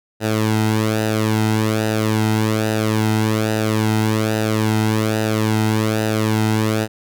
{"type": "tone with flanger", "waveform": "sawtooth", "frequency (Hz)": 109, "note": "A2", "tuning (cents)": -16, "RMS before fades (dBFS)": -18, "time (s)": [0.2, 6.88], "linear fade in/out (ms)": 50, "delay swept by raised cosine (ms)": [0.9, 1.77], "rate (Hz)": 1.2, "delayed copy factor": -0.7, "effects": []}